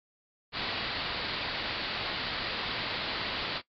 white low-pass noise, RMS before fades -34 dBFS, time 0.52-3.62 s, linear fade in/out 50 ms, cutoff 4700 Hz, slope 96 dB/octave, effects noise-tail reverb RT60 0.1 s tail -18 dB re dry + MP3 64 kbps

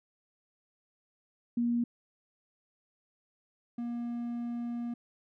sine / triangle tone pair in turn, 237.6 / 237.6 Hz, A#3 / A#3, +33 / +33 cents, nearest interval unison, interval 0 cents, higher neither, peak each -26 / -31 dBFS, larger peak first, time 1.57-1.84 / 3.78-4.94 s, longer second, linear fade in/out 5 ms, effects none

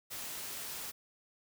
white noise, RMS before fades -42 dBFS, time 0.1-0.92 s, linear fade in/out 20 ms, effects none

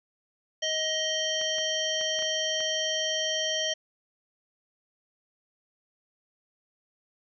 harmonic tone, 628 Hz, D#5, 16 cents sharp, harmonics 1 / 3 / 5 / 7 / 9 / 10, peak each -32 / -35 / -29 / -42 / -34 / -44 dBFS, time 0.62-3.74 s, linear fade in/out 10 ms
clicks, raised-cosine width 0.3 ms, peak -25 dBFS, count 6, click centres 1.414 / 1.584 / 2.012 / 2.19 / 2.224 / 2.605 s
effects none

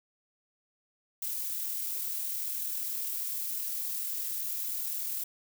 violet noise with amplitude modulation, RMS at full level -33 dBFS, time 1.22-5.24 s, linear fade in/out 5 ms, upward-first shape sine, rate 40 Hz, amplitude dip 30%, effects none

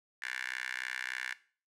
10% pulse tone with high-pass filter, 63.4 Hz, B1, 46 cents sharp, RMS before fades -39 dBFS, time 0.22-1.34 s, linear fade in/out 5 ms, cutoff 1800 Hz, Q 7.3, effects noise-tail reverb RT60 0.4 s tail -17 dB re dry + low-pass 10000 Hz 12 dB/octave

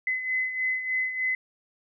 sine beating tone pair, 2030 / 2033.3 Hz, B6 / B6, +47 / +50 cents, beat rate 3.3 Hz, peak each -26 / -33 dBFS, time 0.07-1.35 s, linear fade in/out 2 ms, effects none

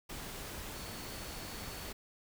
sine tone in noise, 4435 Hz, C#8, in tune, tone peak -54 dBFS, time 0.74-1.91 s, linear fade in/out 10 ms, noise pink, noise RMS -44 dBFS, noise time 0.09-1.93 s, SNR -13 dB, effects none

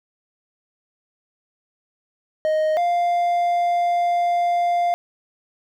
triangle tone pair in turn, 622.3 / 698.5 Hz, D#5 / F5, 0 / 0 cents, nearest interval major second, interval 200 cents, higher second, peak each -15 dBFS, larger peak neither, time 2.45-2.77 / 2.77-4.94 s, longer second, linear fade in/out 0 ms, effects none

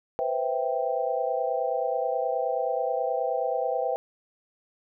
sine chord, C major seventh, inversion third, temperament equal, 493.9 / 523.3 / 659.3 / 784 Hz, B4 / C5 / E5 / G5, 0 / 0 / 0 / 0 cents, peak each -30 dBFS, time 0.19-3.96 s, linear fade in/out 0 ms, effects none

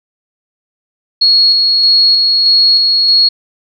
sine tone with tremolo, 4322 Hz, C#8, 45 cents flat, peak -5 dBFS, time 1.21-3.29 s, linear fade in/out 10 ms, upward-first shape square, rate 1.6 Hz, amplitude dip 25%, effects none

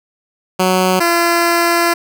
10% pulse tone pair in turn, 185.3 / 341.4 Hz, F#3 / F4, +3 / -39 cents, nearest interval major seventh, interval 1058 cents, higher second, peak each -3 dBFS, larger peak neither, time 0.59-1 / 1-1.94 s, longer second, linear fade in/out 10 ms, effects none

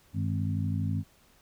harmonic tone with a mistuned harmonic, 52.3 Hz, G#1, 13 cents sharp, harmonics 2 / 3 / 4 / 5, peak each -29 / -33 / -35 / -37 dBFS, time 0.13-1.04 s, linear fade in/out 50 ms, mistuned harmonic 2, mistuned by -110 cents, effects pink hiss -62 dBFS RMS until 1.41 s

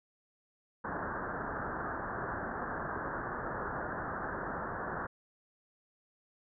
white low-pass noise, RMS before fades -38 dBFS, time 0.84-5.07 s, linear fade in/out 10 ms, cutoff 1700 Hz, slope 96 dB/octave, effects none

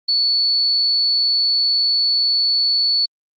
sine tone, 4439 Hz, C#8, 2 cents sharp, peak -14 dBFS, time 0.08-3.06 s, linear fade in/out 10 ms, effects Opus 24 kbps

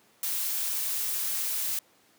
blue noise, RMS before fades -30 dBFS, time 0.23-1.79 s, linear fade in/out 2 ms, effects pink hiss -62 dBFS RMS until 2.18 s + high-pass 200 Hz 12 dB/octave

